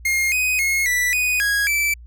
45% pulse tone with pitch steps, 2133 / 2504 / 2161 / 1970 / 2484 / 1651 / 2321 Hz, C7 / D#7 / C#7 / B6 / D#7 / G#6 / D7, +33 / +10 / -45 / -5 / -3 / -11 / -21 cents, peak -17 dBFS, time 0.05-1.94 s, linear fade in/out 5 ms, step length 270 ms, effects added 59 Hz sine -38 dBFS peak until 2.06 s

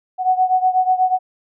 sine beating tone pair, 740 / 748.2 Hz, F#5 / F#5, 0 / +19 cents, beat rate 8.2 Hz, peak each -15 / -18 dBFS, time 0.18-1.19 s, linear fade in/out 50 ms, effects none

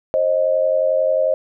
sine tone pair together, 531.1 / 622.3 Hz, C5 / D#5, +26 / 0 cents, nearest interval minor third, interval 274 cents, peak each -17 dBFS, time 0.14-1.34 s, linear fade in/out 0 ms, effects none

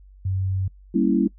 sine tone, 95 Hz, F#2, 46 cents sharp, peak -21 dBFS, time 0.25-0.68 s, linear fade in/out 5 ms
sine chord, G diminished seventh, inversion none, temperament equal, 196 / 233.1 / 277.2 / 329.6 Hz, G3 / Bb3 / Db4 / Fb4, 0 / 0 / 0 / 0 cents, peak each -22 dBFS, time 0.94-1.28 s, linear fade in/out 10 ms
effects noise-tail reverb RT60 0.1 s tail -23 dB re dry + added 48 Hz sine -45 dBFS peak until 1.38 s

